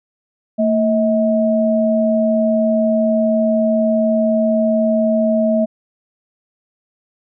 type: tone pair together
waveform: sine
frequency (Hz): 225.7 / 638.4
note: A3 / D#5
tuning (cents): +44 / +44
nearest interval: octave + tritone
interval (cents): 1800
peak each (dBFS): -15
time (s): 0.58-5.66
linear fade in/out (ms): 20
effects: none